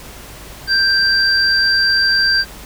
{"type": "tone pair together", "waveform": "sine", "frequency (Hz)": [1573, 4714], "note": ["G6", "D8"], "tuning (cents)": [6, 6], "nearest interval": "octave + perfect fifth", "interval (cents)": 1900, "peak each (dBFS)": -14, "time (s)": [0.67, 2.45], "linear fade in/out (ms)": 50, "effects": ["added 50 Hz sine -39 dBFS peak until 2.65 s", "pink hiss -36 dBFS RMS until 2.65 s"]}